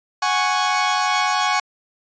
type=chord; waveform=sawtooth; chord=F# suspended second; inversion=none; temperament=equal; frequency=740 / 830.6 / 1108.7 Hz; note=F#5 / G#5 / C#6; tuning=0 / 0 / 0 cents; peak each=-19 / -18 / -17 dBFS; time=0.22-1.6 s; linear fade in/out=5 ms; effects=resampled to 16000 Hz